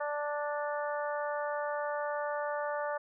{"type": "harmonic tone", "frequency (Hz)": 293.7, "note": "D4", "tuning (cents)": 0, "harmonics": [2, 3, 4, 5, 6], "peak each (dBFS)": [-34, -38, -40, -42, -44], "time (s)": [0, 2.98], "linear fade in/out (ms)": 10, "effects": []}